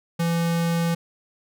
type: tone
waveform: square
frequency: 168.3 Hz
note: E3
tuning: 36 cents sharp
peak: -21 dBFS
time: 0.19-0.95 s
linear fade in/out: 10 ms
effects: none